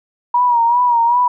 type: tone with vibrato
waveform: sine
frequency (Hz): 956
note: A#5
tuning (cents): +43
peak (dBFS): -10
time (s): 0.34-1.28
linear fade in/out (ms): 5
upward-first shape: sine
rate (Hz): 2.6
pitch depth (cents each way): 60
effects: none

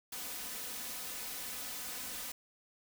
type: noise with comb filter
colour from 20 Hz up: white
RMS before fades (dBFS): -42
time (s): 0.12-2.32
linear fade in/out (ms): 5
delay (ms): 4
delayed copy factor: +0.65
effects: none

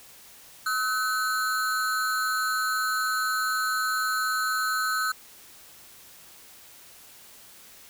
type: ring-modulated tone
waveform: square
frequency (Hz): 1396.9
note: F6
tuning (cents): 0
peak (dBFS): -22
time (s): 0.66-5.12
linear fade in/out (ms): 5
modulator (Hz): 112
effects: white hiss -50 dBFS RMS until 7.89 s

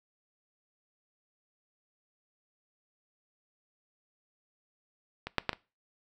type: clicks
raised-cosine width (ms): 0.3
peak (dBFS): -20 / -9 / -10 / -21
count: 4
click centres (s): 5.27 / 5.383 / 5.493 / 5.531
effects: noise-tail reverb RT60 0.3 s tail -21 dB re dry

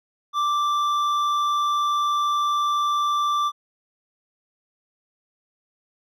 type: tone with hard clipping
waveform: sine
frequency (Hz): 1174.7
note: D6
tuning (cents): 0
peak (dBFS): -21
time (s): 0.33-3.52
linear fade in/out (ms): 50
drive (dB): 7
effects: none

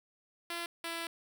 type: tone pair in turn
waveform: 5% pulse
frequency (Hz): 341.2 / 334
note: F4 / E4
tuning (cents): -40 / +23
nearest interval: unison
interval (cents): 37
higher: first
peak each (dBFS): -25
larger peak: neither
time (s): 0.5-0.66 / 0.84-1.07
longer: second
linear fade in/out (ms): 2
effects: none

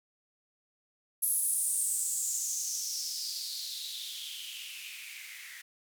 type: noise with band-pass filter sweep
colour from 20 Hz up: violet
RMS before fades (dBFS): -35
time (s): 1.22-5.62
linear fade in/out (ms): 10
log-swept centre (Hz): 11000 to 1900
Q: 5.6
effects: none

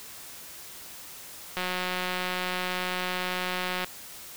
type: click train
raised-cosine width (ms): 0.3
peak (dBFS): -14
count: 415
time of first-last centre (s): 1.57-3.845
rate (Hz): 182
effects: white hiss -44 dBFS RMS until 4.36 s

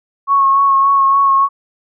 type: tone with vibrato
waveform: sine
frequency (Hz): 1099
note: C#6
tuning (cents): -15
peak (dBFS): -8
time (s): 0.27-1.49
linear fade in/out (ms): 50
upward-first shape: sine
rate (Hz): 3.5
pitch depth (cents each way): 21
effects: none

